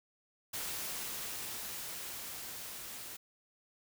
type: noise with level ramp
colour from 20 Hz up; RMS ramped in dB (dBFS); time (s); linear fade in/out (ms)
white; -39 to -46; 0.53-3.17; 10
effects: none